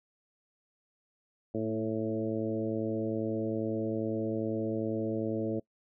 harmonic tone with a mistuned harmonic, 110 Hz, A2, in tune, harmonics 1 / 2 / 3 / 4 / 5 / 6, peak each -39 / -35 / -34 / -36 / -37 / -43 dBFS, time 1.54-5.6 s, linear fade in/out 10 ms, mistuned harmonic 2, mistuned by +19 cents, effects noise-tail reverb RT60 0.1 s tail -23 dB re dry

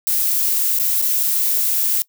violet noise with dropouts, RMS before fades -18 dBFS, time 0.07-2.02 s, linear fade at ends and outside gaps 0 ms, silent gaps 0.788-0.798 / 1.016-1.023 / 1.23-1.234 s, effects noise-tail reverb RT60 0.1 s tail -21 dB re dry

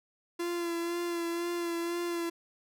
45% pulse tone with vibrato, 342.5 Hz, F4, 34 cents flat, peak -31 dBFS, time 0.39-2.3 s, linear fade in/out 10 ms, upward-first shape sine, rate 2 Hz, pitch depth 24 cents each way, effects none

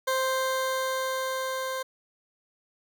20% pulse tone with level ramp, 523.3 Hz, C5, in tune, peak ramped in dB -19 to -25 dBFS, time 0.07-1.83 s, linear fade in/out 10 ms, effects none

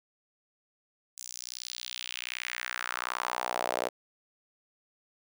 sawtooth tone with high-pass filter sweep, 61.3 Hz, B1, 12 cents flat, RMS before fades -36 dBFS, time 1.17-3.89 s, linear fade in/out 10 ms, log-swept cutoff 7100 to 540 Hz, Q 2.4, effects none

